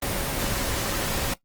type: tone in noise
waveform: sine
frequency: 554.4 Hz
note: C#5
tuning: in tune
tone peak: -37 dBFS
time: 0.02-1.34 s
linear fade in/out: 5 ms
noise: pink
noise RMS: -27 dBFS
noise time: 0.02-1.34 s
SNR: -13 dB
effects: noise-tail reverb RT60 0.1 s tail -17 dB re dry + Opus 24 kbps